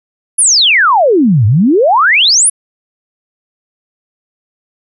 sine exponential two-way sweep, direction down then up, 10960 to 98 to 10960 Hz, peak -5 dBFS, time 0.38-2.5 s, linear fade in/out 10 ms, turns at 1.46 s, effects none

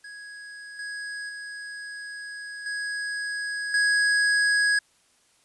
square tone with level steps, 1661.2 Hz, G#6, in tune, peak -40 / -33 / -36 / -29 / -20 dBFS, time 0.04-4.79 s, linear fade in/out 5 ms, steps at 0.79 / 1.29 / 2.66 / 3.74 s, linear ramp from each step 2 ms, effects white hiss -63 dBFS RMS until 5.44 s + resampled to 24000 Hz

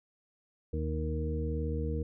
harmonic tone with a mistuned harmonic, 77.78 Hz, D#2, in tune, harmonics 1 / 2 / 3 / 4 / 6, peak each -32 / -38 / -41 / -41 / -38 dBFS, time 0.73-2.03 s, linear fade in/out 5 ms, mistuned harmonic 1, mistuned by -19 cents, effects none

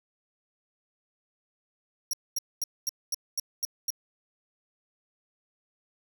sawtooth tone bursts, 5630 Hz, F8, 13 cents sharp, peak -24 dBFS, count 8, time 2.11-3.904 s, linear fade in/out 2 ms, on 23 ms, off 230 ms, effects none

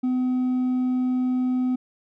sine tone with hard clipping, 253.4 Hz, B3, 45 cents sharp, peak -21 dBFS, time 0.03-1.76 s, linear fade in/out 10 ms, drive 2 dB, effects none

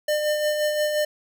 square tone with tremolo, 602 Hz, D5, 43 cents sharp, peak -20 dBFS, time 0.08-1.05 s, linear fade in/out 5 ms, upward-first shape sine, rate 5.7 Hz, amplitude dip 40%, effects none

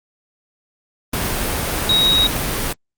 sine tone in noise, 3800 Hz, A#7, 33 cents sharp, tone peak -12 dBFS, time 1.89-2.27 s, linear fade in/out 5 ms, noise pink, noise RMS -21 dBFS, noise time 1.13-2.73 s, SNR +6 dB, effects Opus 32 kbps

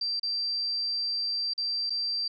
sine tone with dropouts, 4699 Hz, D8, in tune, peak -27 dBFS, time 0.01-2.28 s, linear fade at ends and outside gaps 5 ms, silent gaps 0.197-0.23 / 1.536-1.578 / 1.897-1.903 s, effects none

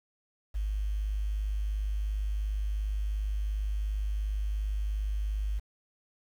sine tone with quantisation, 51.4 Hz, G#1, 17 cents flat, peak -28 dBFS, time 0.54-5.6 s, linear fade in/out 20 ms, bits 9, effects none

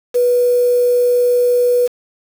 sine tone with quantisation, 489.4 Hz, B4, 16 cents flat, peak -10 dBFS, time 0.14-1.88 s, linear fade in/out 20 ms, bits 5, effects none

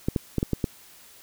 clicks, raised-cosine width 3 ms, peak -10 dBFS, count 6, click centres 0.085 / 0.162 / 0.383 / 0.429 / 0.533 / 0.642 s, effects white hiss -51 dBFS RMS until 1.22 s

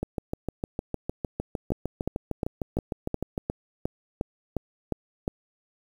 two click trains, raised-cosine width 2 ms, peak -15 / -13 dBFS, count 23 / 11, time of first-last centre 0.03-3.379 / 1.72-5.279 s, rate 6.57 / 2.81 Hz, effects 8-bit

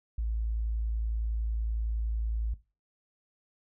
sine tone, 55.4 Hz, A1, 13 cents sharp, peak -28 dBFS, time 0.18-2.54 s, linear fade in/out 5 ms, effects noise-tail reverb RT60 0.3 s tail -17 dB re dry

